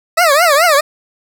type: tone with vibrato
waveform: 20% pulse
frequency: 630 Hz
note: D#5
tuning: 21 cents sharp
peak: -3 dBFS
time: 0.17-0.81 s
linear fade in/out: 10 ms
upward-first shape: triangle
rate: 4.7 Hz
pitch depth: 260 cents each way
effects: none